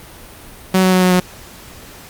sawtooth tone with pitch steps, 187.4 / 185.89 / 184.39 / 182.91 / 181.44 Hz, F#3 / F#3 / F#3 / F#3 / F#3, +22 / +8 / -6 / -20 / -34 cents, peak -6 dBFS, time 0.74-1.2 s, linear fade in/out 5 ms, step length 92 ms, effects pink hiss -38 dBFS RMS until 2.09 s + Opus 48 kbps

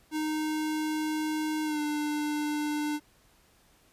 square tone with pitch glide, 309 to 298.6 Hz, D#4 to D4, -12 to +29 cents, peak -29 dBFS, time 0.11-3 s, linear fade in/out 50 ms, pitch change -59 cents, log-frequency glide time 1.64-1.8 s, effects pink hiss -63 dBFS RMS until 3.92 s + resampled to 32000 Hz

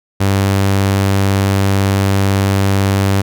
sawtooth tone, 98 Hz, G2, in tune, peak -7 dBFS, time 0.2-3.22 s, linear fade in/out 10 ms, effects none

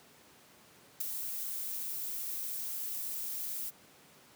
violet noise with ADSR envelope, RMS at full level -31 dBFS, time 1-3.71 s, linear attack 9 ms, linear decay 10 ms, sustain -7 dB, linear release 29 ms, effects pink hiss -59 dBFS RMS until 4.35 s + high-pass 150 Hz 12 dB/octave

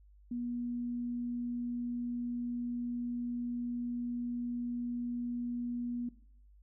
sine tone, 241.3 Hz, B3, 40 cents flat, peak -34 dBFS, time 0.31-6.09 s, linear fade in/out 5 ms, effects noise-tail reverb RT60 0.6 s tail -17 dB re dry + added 50 Hz sine -57 dBFS peak until 6.62 s

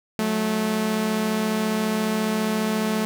sawtooth tone pair together, 183 / 217.6 Hz, F#3 / A3, -19 / -19 cents, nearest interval minor third, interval 300 cents, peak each -25 / -18 dBFS, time 0.19-3.05 s, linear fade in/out 0 ms, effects none

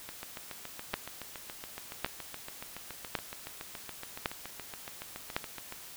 two click trains, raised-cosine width 0.3 ms, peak -13 / -24 dBFS, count 5 / 41, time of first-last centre 0.94-5.365 / 0.09-5.724 s, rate 0.904 / 7.1 Hz, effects white hiss -48 dBFS RMS until 5.96 s

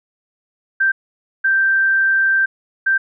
sine tone bursts at uneven times, 1568 Hz, G6, in tune, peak -12 dBFS, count 3, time 0.8-0.92 / 1.44-2.46 / 2.86-2.98 s, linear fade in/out 10 ms, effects none

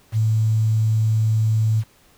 sine tone with quantisation, 110 Hz, A2, in tune, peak -15 dBFS, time 0.12-1.84 s, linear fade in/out 50 ms, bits 7, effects pink hiss -55 dBFS RMS until 2.17 s

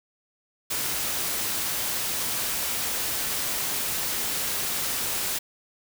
white noise, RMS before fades -28 dBFS, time 0.7-5.39 s, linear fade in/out 10 ms, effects none

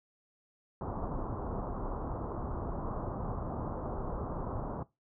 pink low-pass noise, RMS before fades -37 dBFS, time 0.81-4.83 s, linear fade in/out 2 ms, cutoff 1200 Hz, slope 48 dB/octave, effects noise-tail reverb RT60 0.2 s tail -18 dB re dry

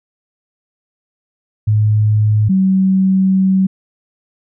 sine tone pair in turn, 106.7 / 190.12 Hz, G#2 / F#3, +47 / +47 cents, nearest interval minor seventh, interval 1000 cents, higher second, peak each -9 dBFS, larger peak neither, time 1.67-2.49 / 2.49-3.67 s, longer second, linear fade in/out 10 ms, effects none

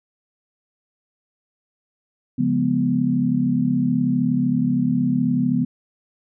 sine chord, C# dominant seventh, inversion none, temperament equal, 138.59 / 174.61 / 207.7 / 246.9 Hz, C#3 / E#3 / G#3 / B3, 0 / 0 / 0 / 0 cents, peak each -25 / -24 / -25 / -19 dBFS, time 2.38-5.65 s, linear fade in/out 10 ms, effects none

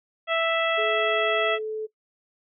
harmonic tone, 659.3 Hz, E5, in tune, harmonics 1 / 2 / 3 / 4 / 5, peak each -24 / -27 / -29 / -30 / -31 dBFS, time 0.27-1.59 s, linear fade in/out 50 ms
sine tone with pitch glide, 428.3 to 434.3 Hz, A4 to A4, -47 to -23 cents, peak -27 dBFS, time 0.77-1.87 s, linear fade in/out 20 ms, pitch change +24 cents, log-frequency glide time 1.33-1.66 s
effects noise-tail reverb RT60 0.1 s tail -19 dB re dry

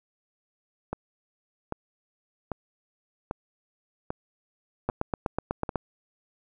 two click trains, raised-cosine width 1 ms, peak -16 / -12 dBFS, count 7 / 8, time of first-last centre 0.93-5.692 / 4.89-5.757 s, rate 1.26 / 8.07 Hz, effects none

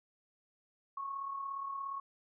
sine tone with amplitude modulation, 1100 Hz, C#6, 14 cents flat, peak -35 dBFS, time 0.97-2 s, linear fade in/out 5 ms, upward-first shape sine, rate 37.1 Hz, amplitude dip 50%, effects none

